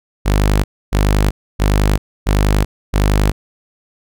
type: tone bursts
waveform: sawtooth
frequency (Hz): 50.6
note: G#1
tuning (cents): -44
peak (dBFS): -7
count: 5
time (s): 0.25-3.32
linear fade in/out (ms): 20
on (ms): 390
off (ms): 280
effects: none